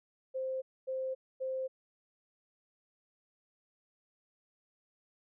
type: tone bursts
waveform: sine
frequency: 523.3 Hz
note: C5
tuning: in tune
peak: -33 dBFS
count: 3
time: 0.34-1.68 s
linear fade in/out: 20 ms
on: 280 ms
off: 250 ms
effects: none